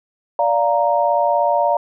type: chord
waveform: sine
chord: Bb major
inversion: first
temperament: just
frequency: 582.7 / 699.2 / 932.3 Hz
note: D5 / F5 / Bb5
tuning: -14 / +2 / 0 cents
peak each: -18 dBFS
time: 0.39-1.77 s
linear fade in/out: 2 ms
effects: none